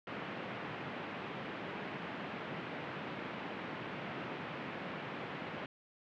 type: band-pass noise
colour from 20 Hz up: pink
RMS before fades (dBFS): -43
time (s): 0.07-5.66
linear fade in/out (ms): 2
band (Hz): 140 to 2800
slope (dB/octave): 24
effects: none